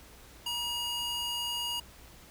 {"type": "tone with high-pass filter", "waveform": "square", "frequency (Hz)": 955, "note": "A#5", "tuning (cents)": 42, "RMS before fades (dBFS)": -34, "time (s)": [0.46, 1.8], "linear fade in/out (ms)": 5, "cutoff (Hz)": 2100, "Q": 2.8, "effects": ["added 60 Hz sine -56 dBFS peak until 2.3 s", "pink hiss -54 dBFS RMS until 2.3 s"]}